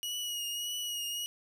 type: tone with vibrato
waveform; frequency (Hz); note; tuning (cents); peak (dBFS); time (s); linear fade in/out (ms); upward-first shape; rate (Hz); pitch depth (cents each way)
sawtooth; 2900; F#7; -35; -31; 0.03-1.26; 0; triangle; 1.7; 36
effects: none